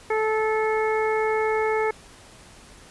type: harmonic tone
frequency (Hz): 435.9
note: A4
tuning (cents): -16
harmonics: 1 / 2 / 3 / 4 / 5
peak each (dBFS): -22 / -27 / -32 / -33 / -31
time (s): 0.1-1.91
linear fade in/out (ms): 5
effects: pink hiss -48 dBFS RMS until 2.9 s + resampled to 24000 Hz